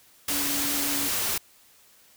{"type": "tone in noise", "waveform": "sine", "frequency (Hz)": 285, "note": "C#4", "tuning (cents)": 48, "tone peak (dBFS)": -33, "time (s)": [0.3, 1.08], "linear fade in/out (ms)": 5, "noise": "white", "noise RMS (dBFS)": -27, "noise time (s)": [0.28, 1.38], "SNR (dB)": -9, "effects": ["white hiss -57 dBFS RMS until 2.16 s"]}